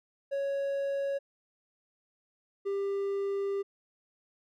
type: tone pair in turn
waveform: triangle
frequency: 555 / 396.8 Hz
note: C#5 / G4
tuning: +2 / +21 cents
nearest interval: tritone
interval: 581 cents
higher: first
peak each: -27 dBFS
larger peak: neither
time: 0.31-1.19 / 2.65-3.63 s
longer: second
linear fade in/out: 20 ms
effects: none